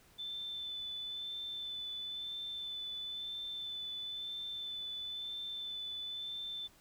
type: tone with vibrato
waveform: sine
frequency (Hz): 3520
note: A7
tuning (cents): 0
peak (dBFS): -39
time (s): 0.18-6.68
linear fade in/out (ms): 20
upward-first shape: sine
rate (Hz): 1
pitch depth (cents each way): 16
effects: pink hiss -64 dBFS RMS until 6.8 s